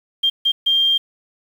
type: tone bursts at uneven times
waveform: sine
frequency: 3191 Hz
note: G7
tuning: 30 cents sharp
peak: -13 dBFS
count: 3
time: 0.23-0.3 / 0.45-0.52 / 0.66-0.98 s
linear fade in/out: 10 ms
effects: 7-bit